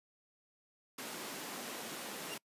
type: high-pass noise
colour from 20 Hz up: pink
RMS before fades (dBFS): -44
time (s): 0.98-2.38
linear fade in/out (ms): 5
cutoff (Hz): 200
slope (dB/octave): 24
type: tone with exponential growth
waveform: 40% pulse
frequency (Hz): 2794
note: F7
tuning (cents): 0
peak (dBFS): -38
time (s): 2.22-2.34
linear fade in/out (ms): 2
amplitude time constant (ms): 26
effects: noise-tail reverb RT60 0.1 s tail -26 dB re dry + resampled to 32000 Hz